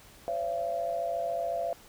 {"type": "tone cluster", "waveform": "sine", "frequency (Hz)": [519, 573, 681], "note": ["C5", "D5", "F5"], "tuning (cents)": [-14, -43, -44], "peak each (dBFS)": [-37, -36, -30], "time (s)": [0.28, 1.73], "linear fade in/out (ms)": 0, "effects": ["pink hiss -54 dBFS RMS until 1.88 s"]}